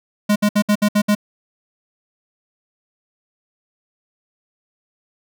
square tone bursts, 207.7 Hz, G#3, in tune, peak -13 dBFS, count 7, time 0.29-1.151 s, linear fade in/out 10 ms, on 69 ms, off 63 ms, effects none

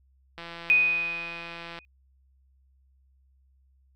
click train, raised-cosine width 0.3 ms, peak -24 dBFS, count 239, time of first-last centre 0.38-1.788 s, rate 169 Hz
sine tone with exponential decay, 2489 Hz, D#7, in tune, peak -15 dBFS, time 0.7-1.85 s, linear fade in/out 0 ms, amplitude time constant 250 ms
effects added 66 Hz sine -60 dBFS peak until 3.95 s

